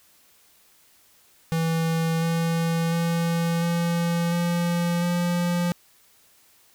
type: tone with pitch steps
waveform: square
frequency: 163.8 / 165.89 / 168.02 / 170.17 / 172.34 / 174.55 Hz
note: E3 / E3 / E3 / F3 / F3 / F3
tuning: -11 / +11 / +33 / -45 / -23 / -1 cents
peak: -22 dBFS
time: 1.52-5.72 s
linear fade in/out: 0 ms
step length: 700 ms
effects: white hiss -58 dBFS RMS until 6.74 s